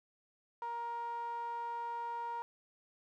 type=tone with band-pass filter; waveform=sawtooth; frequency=470 Hz; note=A#4; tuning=14 cents sharp; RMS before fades=-40 dBFS; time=0.62-2.42 s; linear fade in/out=0 ms; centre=1000 Hz; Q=8.1; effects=none